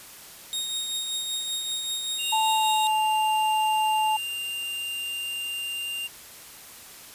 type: tone with tremolo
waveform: sawtooth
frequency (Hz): 3729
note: A#7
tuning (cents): 0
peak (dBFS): -23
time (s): 0.53-2.87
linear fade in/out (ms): 0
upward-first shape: triangle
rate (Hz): 5.2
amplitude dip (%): 40
type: tone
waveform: square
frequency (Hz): 2794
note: F7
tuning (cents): 0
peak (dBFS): -30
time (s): 2.18-6.08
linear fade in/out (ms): 20
type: tone with pitch glide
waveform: sine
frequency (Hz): 880 to 866.9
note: A5 to A5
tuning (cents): 0 to -26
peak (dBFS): -21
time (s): 2.32-4.17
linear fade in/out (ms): 10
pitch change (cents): -26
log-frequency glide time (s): 2.52-2.73
effects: white hiss -45 dBFS RMS until 7.14 s + resampled to 32000 Hz

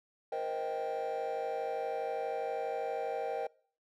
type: chord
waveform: triangle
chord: C minor seventh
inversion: third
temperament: just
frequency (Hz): 470.9 / 523.3 / 627.9 / 784.9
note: Bb4 / C5 / Eb5 / G5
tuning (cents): +18 / 0 / +16 / +2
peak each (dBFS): -35 / -37 / -37 / -35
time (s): 0.32-3.47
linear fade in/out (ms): 5
effects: noise-tail reverb RT60 0.5 s tail -25 dB re dry + tanh soft clip ceiling -26 dBFS

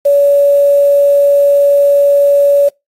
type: tone with quantisation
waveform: sine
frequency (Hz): 568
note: C#5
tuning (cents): +42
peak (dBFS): -5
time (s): 0.05-2.69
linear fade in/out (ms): 10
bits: 5
effects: noise-tail reverb RT60 0.2 s tail -26 dB re dry + AAC 48 kbps

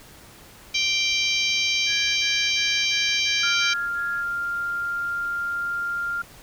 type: harmonic tone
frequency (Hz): 784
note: G5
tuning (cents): 0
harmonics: 3 / 4 / 5 / 6 / 7 / 8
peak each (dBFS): -24 / -26 / -28 / -30 / -31 / -32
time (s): 0.74-3.74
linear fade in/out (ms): 10
type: tone bursts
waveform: sine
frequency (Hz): 1661.2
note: G#6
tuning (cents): 0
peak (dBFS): -32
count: 7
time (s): 1.86-4.246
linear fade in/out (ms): 50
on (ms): 310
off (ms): 36
type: tone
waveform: sine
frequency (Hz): 1396.9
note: F6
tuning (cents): 0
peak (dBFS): -24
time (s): 3.43-6.22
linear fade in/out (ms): 5
effects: pink hiss -47 dBFS RMS until 6.42 s

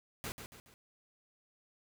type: noise with echo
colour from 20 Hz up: pink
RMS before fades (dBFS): -41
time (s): 0.24-0.32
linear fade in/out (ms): 0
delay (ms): 140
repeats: 3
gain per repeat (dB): -7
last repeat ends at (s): 0.74
effects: none

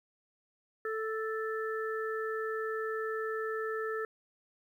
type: harmonic tone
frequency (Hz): 440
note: A4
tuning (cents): 0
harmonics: 1 / 3 / 4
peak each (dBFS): -34 / -39 / -40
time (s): 0.85-4.05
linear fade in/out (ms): 2
effects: 11-bit

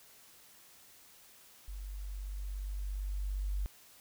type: tone with level ramp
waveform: sine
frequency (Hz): 48.67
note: G1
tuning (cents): -12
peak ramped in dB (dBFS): -40 to -31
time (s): 1.68-3.66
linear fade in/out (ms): 0
effects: white hiss -59 dBFS RMS until 4 s

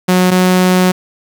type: tone pair in turn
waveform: sawtooth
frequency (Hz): 182.6 / 183.31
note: F#3 / F#3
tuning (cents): -23 / -16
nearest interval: unison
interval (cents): 7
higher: second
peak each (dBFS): -4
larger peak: neither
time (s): 0.08-0.31 / 0.31-0.92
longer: second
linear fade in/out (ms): 10
effects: 7-bit

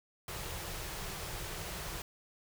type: band-stop noise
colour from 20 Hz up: pink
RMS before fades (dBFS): -41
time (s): 0.28-2.02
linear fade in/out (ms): 2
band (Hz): 200 to 310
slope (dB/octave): 96
effects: none

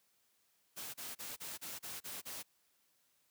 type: noise bursts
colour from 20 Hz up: white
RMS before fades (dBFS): -45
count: 8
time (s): 0.76-2.431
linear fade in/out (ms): 20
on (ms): 180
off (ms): 33
effects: white hiss -75 dBFS RMS until 3.3 s + high-pass 80 Hz 12 dB/octave

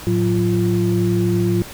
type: tone cluster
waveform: sine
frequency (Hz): 110.3 / 181.9 / 346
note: A2 / F#3 / F4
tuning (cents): +5 / -29 / -16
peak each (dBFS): -19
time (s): 0.07-1.62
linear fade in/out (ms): 0
effects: pink hiss -35 dBFS RMS until 1.73 s

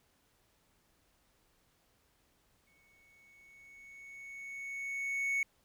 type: tone with exponential growth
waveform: triangle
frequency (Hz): 2217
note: C#7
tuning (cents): 0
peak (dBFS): -27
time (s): 2.67-5.43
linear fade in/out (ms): 2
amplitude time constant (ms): 600
effects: pink hiss -72 dBFS RMS until 5.64 s

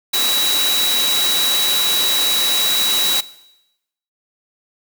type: tone in noise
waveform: sine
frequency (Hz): 3900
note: B7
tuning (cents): -23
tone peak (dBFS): -17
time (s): 0.13-3.21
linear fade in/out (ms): 10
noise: white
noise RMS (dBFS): -20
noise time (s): 0.13-3.21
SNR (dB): 0
effects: noise-tail reverb RT60 0.9 s tail -19 dB re dry + high-pass 200 Hz 12 dB/octave

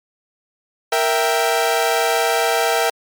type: chord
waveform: sawtooth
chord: E diminished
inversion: second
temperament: equal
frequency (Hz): 466.2 / 659.3 / 784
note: Bb4 / E5 / G5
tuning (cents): 0 / 0 / 0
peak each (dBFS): -16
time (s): 0.92-2.9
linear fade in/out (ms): 5
effects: MP3 96 kbps

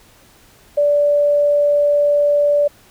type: tone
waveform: sine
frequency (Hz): 582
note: D5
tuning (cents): -16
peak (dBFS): -11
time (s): 0.77-2.68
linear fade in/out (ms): 10
effects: pink hiss -49 dBFS RMS until 2.9 s

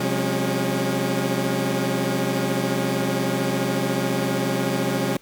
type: tone cluster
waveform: 20% pulse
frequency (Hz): 130.4 / 178.9 / 203.5 / 275.1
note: C3 / F3 / G#3 / C#4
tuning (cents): -5 / +42 / -35 / -13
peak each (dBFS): -22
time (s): 0-5.17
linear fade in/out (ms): 5
effects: pink hiss -54 dBFS RMS until 5.21 s

